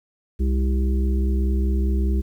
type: harmonic tone with a mistuned harmonic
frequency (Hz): 64.9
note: C2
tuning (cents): -13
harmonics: 1 / 3 / 5 / 6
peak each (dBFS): -18 / -28 / -32 / -34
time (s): 0.39-2.22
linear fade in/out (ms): 20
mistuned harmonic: 3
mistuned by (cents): +73
effects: 9-bit